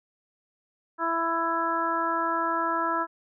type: harmonic tone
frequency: 332 Hz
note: E4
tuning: 12 cents sharp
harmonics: 1 / 2 / 3 / 4 / 5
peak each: -33 / -33 / -28 / -28 / -34 dBFS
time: 0.98-3.07 s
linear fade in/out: 50 ms
effects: none